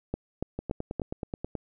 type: two click trains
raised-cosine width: 2 ms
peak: -19 / -16 dBFS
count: 10 / 4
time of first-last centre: 0.59-1.553 / 0.14-0.997 s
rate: 9.35 / 3.5 Hz
effects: none